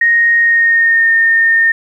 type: tone with pitch glide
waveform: sine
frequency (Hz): 1864.7 to 1826.3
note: A#6 to A#6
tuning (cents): 0 to -36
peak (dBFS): -7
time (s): 0.01-1.72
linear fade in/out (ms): 5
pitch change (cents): -36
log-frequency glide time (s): 0.39-1.11
effects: 8-bit